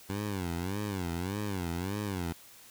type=tone with vibrato; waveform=15% pulse; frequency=94 Hz; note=F#2; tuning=28 cents sharp; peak=-26 dBFS; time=0.09-2.33 s; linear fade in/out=10 ms; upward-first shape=sine; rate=1.7 Hz; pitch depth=190 cents each way; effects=white hiss -54 dBFS RMS until 2.7 s